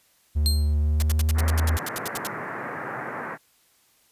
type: tone with pitch glide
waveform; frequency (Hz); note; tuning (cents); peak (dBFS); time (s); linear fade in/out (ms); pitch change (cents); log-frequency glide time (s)
triangle; 74.4 to 79.74; D2 to D#2; +23 to +43; -17; 0.35-1.78; 20; +120; 0.82-1.54
type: tone with exponential decay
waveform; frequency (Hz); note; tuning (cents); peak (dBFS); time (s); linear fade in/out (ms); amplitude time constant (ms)
sawtooth; 4186; C8; 0; -17; 0.46-0.74; 0; 60
type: noise bursts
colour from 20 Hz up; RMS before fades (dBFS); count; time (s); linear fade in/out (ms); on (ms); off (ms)
white; -29; 14; 1-2.27; 0; 22; 74
type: band-pass noise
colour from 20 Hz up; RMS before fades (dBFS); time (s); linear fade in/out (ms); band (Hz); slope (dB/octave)
white; -33; 1.34-3.38; 50; 110 to 1900; 48
effects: white hiss -62 dBFS RMS until 4.11 s + resampled to 32000 Hz